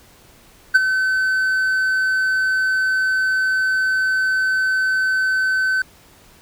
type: tone with ADSR envelope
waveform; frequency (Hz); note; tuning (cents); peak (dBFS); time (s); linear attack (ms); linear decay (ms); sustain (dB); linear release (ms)
triangle; 1526; G6; -47; -4; 0.74-5.82; 16; 24; -10; 3
effects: pink hiss -49 dBFS RMS until 6.41 s